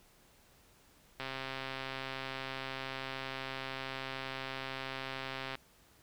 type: click train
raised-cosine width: 0.3 ms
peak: -23 dBFS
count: 580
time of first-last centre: 1.2-5.553 s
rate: 133 Hz
effects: pink hiss -64 dBFS RMS until 6.02 s

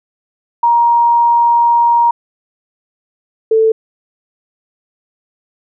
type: tone pair in turn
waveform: sine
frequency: 942 / 443.2 Hz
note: A#5 / A4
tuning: +18 / +13 cents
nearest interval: octave + minor second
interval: 1305 cents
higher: first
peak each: -7 dBFS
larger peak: neither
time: 0.63-2.11 / 3.51-3.72 s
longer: first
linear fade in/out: 5 ms
effects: none

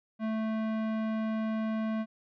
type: tone with tanh clipping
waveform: sine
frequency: 220 Hz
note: A3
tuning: in tune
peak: -31 dBFS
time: 0.19-2.06 s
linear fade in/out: 50 ms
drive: 18 dB
effects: none

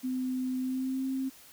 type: tone with pitch glide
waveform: sine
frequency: 256.4 to 265 Hz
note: C4 to C4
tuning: -35 to +22 cents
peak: -29 dBFS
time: 0.03-1.3 s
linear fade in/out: 20 ms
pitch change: +57 cents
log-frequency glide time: 0.58-1.06 s
effects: white hiss -54 dBFS RMS until 1.52 s

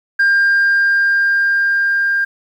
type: tone with level ramp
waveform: sine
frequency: 1600 Hz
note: G6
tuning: 35 cents sharp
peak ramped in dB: -7 to -12 dBFS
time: 0.19-2.25 s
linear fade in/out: 10 ms
effects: tanh soft clip ceiling -8 dBFS + 8-bit

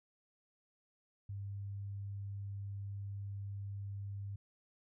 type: tone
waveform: sine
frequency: 99.8 Hz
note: G2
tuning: 32 cents sharp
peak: -40 dBFS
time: 1.29-4.36 s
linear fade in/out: 5 ms
effects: none

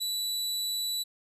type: tone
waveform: sawtooth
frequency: 3951 Hz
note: B7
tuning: in tune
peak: -26 dBFS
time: 0-1.04 s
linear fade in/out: 20 ms
effects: resampled to 32000 Hz

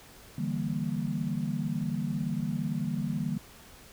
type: chord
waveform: sine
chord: E half-diminished seventh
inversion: third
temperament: equal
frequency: 146.83 / 164.81 / 196 / 233.1 Hz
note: D3 / E3 / G3 / Bb3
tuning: 0 / 0 / 0 / 0 cents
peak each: -34 dBFS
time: 0.38-3.38 s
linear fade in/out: 5 ms
effects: pink hiss -52 dBFS RMS until 3.92 s

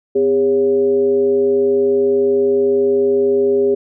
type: tone with frequency modulation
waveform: sine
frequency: 404.1 Hz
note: G#4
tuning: 47 cents flat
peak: -11 dBFS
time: 0.15-3.75 s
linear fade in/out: 10 ms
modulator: 150 Hz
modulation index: 0.5
effects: none

